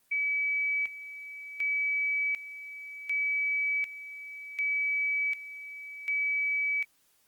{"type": "tone with tremolo", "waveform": "sine", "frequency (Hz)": 2288, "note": "D7", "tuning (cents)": -46, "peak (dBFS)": -26, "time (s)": [0.11, 6.85], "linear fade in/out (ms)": 10, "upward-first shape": "square", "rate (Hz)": 0.67, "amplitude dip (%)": 80, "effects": ["white hiss -68 dBFS RMS until 7.27 s", "Opus 24 kbps"]}